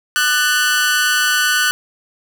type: tone with amplitude modulation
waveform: sawtooth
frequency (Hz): 1490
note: F#6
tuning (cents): +12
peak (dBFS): -6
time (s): 0.16-1.71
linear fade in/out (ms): 0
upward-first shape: sine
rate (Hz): 282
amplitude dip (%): 80
effects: none